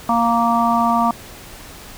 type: harmonic tone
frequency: 233.1 Hz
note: A#3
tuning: in tune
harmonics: 1 / 3 / 4 / 5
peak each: -19 / -19 / -19 / -19 dBFS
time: 0.09-1.11 s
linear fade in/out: 2 ms
effects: pink hiss -38 dBFS RMS until 1.97 s